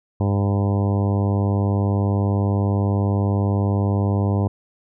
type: harmonic tone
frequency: 100 Hz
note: G2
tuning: 35 cents sharp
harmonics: 1 / 2 / 3 / 4 / 5 / 6 / 7 / 8 / 9 / 10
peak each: -18 / -24 / -28 / -30 / -32 / -34 / -35 / -36 / -37 / -38 dBFS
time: 0.2-4.48 s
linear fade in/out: 5 ms
effects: none